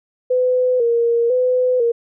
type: tone with vibrato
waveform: sine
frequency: 485.8 Hz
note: B4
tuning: 29 cents flat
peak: -13 dBFS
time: 0.3-1.92 s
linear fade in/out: 10 ms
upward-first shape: square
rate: 1 Hz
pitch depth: 64 cents each way
effects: none